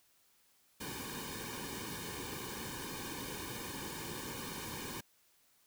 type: noise with comb filter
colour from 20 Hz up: pink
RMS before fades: -43 dBFS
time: 0.8-5.01 s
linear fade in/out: 10 ms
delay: 1.5 ms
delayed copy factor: -0.95
effects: white hiss -70 dBFS RMS until 5.66 s